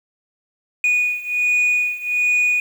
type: beating tone pair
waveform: sine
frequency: 2464 / 2465.3 Hz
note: D#7 / D#7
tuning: -17 / -17 cents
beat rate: 1.3 Hz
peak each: -18 / -16 dBFS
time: 0.84-2.6 s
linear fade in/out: 2 ms
effects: tanh soft clip ceiling -13 dBFS + 7-bit